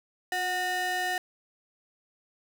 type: ring-modulated tone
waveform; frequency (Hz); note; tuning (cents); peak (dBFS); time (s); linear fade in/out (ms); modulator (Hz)
square; 546; C#5; -26; -25; 0.32-1.18; 2; 1280
effects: none